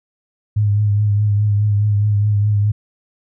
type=tone with vibrato; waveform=sine; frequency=103.83 Hz; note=G#2; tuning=in tune; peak=-12 dBFS; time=0.56-2.72 s; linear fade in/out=10 ms; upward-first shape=triangle; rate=4.8 Hz; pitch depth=41 cents each way; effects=none